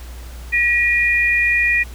sine tone pair together, 1912 / 2434 Hz, A#6 / D#7, +43 / -39 cents, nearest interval major third, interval 418 cents, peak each -16 dBFS, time 0.52-1.84 s, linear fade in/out 20 ms, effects added 60 Hz sine -31 dBFS peak until 1.94 s + pink hiss -42 dBFS RMS until 1.94 s

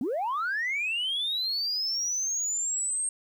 sine linear sweep, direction up, 215.9 to 8570 Hz, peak -25 dBFS, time 0.01-3.09 s, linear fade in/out 2 ms, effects tanh soft clip ceiling -24 dBFS + 10-bit

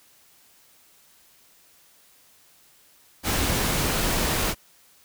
pink noise, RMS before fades -24 dBFS, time 3.23-4.55 s, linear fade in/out 50 ms, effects white hiss -57 dBFS RMS until 5.04 s

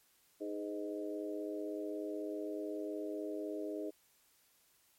harmonic tone with a mistuned harmonic, 103.6 Hz, G#2, 4 cents flat, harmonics 3 / 4 / 5 / 6, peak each -41 / -42 / -47 / -45 dBFS, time 0.4-3.91 s, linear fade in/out 20 ms, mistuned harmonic 5, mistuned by -25 cents, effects white hiss -70 dBFS RMS until 4.98 s + MP3 64 kbps

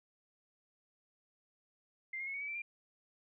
sine tone with pitch steps, 2093 / 2139 / 2187 / 2235 / 2285 / 2336 / 2388 Hz, C7 / C7 / C#7 / C#7 / D7 / D7 / D7, 0 / +38 / -24 / +14 / -48 / -10 / +28 cents, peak -38 dBFS, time 2.13-2.62 s, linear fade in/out 5 ms, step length 70 ms, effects none

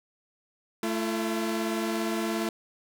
sawtooth tone pair together, 220.5 / 339.4 Hz, A3 / F4, +4 / -49 cents, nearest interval perfect fifth, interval 747 cents, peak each -26 dBFS, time 0.83-2.49 s, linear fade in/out 2 ms, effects none

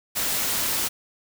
white noise, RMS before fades -25 dBFS, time 0.15-0.89 s, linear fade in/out 20 ms, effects none

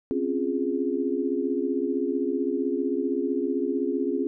sine chord, Db major seventh, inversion third, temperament equal, 261.6 / 277.2 / 349.2 / 415.3 Hz, C4 / Db4 / F4 / Ab4, 0 / 0 / 0 / 0 cents, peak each -29 dBFS, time 0.11-4.27 s, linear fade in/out 0 ms, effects none

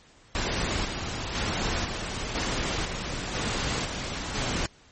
pink noise with tremolo, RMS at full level -28 dBFS, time 0.35-4.66 s, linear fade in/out 0 ms, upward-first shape square, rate 1 Hz, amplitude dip 40%, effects pink hiss -56 dBFS RMS until 4.91 s + MP3 32 kbps

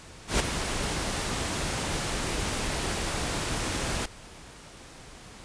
pink noise with ADSR envelope, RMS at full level -22 dBFS, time 0.27-4.06 s, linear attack 130 ms, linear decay 4 ms, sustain -8 dB, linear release 7 ms, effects pink hiss -47 dBFS RMS until 5.44 s + resampled to 22050 Hz

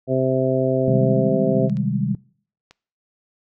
harmonic tone, 130.81 Hz, C3, in tune, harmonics 1 / 2 / 3 / 4 / 5, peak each -23 / -23 / -23 / -23 / -23 dBFS, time 0.07-1.7 s, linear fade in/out 50 ms
sine chord, Ab major seventh, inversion first, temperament just, 129.78 / 155.74 / 194.67 / 207.7 Hz, C3 / Eb3 / G3 / Ab3, -14 / +2 / -12 / 0 cents, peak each -24 / -25 / -24 / -25 dBFS, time 0.88-2.15 s, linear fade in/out 2 ms
clicks, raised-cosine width 0.2 ms, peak -27 dBFS, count 3, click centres 1.697 / 1.77 / 2.71 s
effects noise-tail reverb RT60 0.5 s tail -22 dB re dry

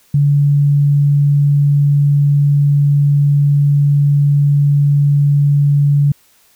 sine tone, 143.5 Hz, D3, 40 cents flat, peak -8 dBFS, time 0.14-6.12 s, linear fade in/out 5 ms, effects white hiss -52 dBFS RMS until 6.55 s

